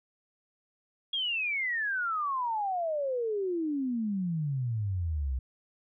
sine exponential sweep, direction down, 3322 to 61.74 Hz, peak -28 dBFS, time 1.13-5.39 s, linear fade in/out 5 ms, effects none

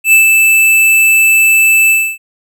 square tone with ADSR envelope, 2637 Hz, E7, in tune, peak -3 dBFS, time 0.04-2.18 s, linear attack 86 ms, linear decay 120 ms, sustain -3 dB, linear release 280 ms, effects none

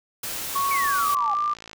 white noise, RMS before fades -31 dBFS, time 0.23-1.15 s, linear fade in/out 5 ms
sine tone with pitch glide, 1108.7 to 1188.3 Hz, C#6 to D6, 0 to +20 cents, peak -21 dBFS, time 0.55-1.54 s, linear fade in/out 10 ms, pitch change +120 cents, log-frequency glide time 0.75-1.43 s
sine exponential sweep, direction down, 2300 to 784 Hz, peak -26 dBFS, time 0.71-1.34 s, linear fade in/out 2 ms
click train, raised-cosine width 0.2 ms, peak -23 dBFS, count 32, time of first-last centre 1.17-1.732 s, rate 55.2 Hz
effects none

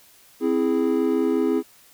triangle chord, C augmented, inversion none, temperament equal, 261.6 / 329.6 / 415.3 Hz, C4 / E4 / G#4, 0 / 0 / 0 cents, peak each -21 dBFS, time 0.4-1.63 s, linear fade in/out 50 ms, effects white hiss -53 dBFS RMS until 1.93 s

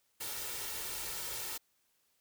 white noise with comb filter, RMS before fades -40 dBFS, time 0.2-1.58 s, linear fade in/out 10 ms, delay 2.2 ms, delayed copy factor +0.5, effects white hiss -75 dBFS RMS until 2.2 s

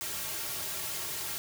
white noise with comb filter, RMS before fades -36 dBFS, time 0.01-1.38 s, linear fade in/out 0 ms, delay 4 ms, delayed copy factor -0.85, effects none

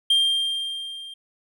triangle tone with level ramp, 3189 Hz, G7, 29 cents sharp, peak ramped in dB -13 to -35 dBFS, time 0.1-1.14 s, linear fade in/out 5 ms, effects none

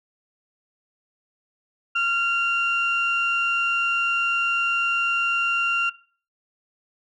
sine tone pair together, 1384 / 2768 Hz, F6 / F7, -16 / -16 cents, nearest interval octave, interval 1200 cents, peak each -21 dBFS, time 1.95-5.9 s, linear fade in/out 10 ms, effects noise-tail reverb RT60 0.4 s tail -18 dB re dry + tanh soft clip ceiling -14 dBFS

